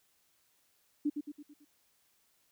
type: tone with echo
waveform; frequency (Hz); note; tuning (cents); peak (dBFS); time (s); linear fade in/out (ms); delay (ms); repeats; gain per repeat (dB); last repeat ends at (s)
sine; 293.7; D4; 0; -27; 1.05-1.1; 10; 110; 5; -6; 1.65
effects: white hiss -72 dBFS RMS until 2.51 s